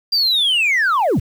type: linear sweep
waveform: sine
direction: down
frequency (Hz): 4794 to 65.41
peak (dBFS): -11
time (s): 0.12-1.2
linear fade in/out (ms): 10
effects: tanh soft clip ceiling -12 dBFS + 7-bit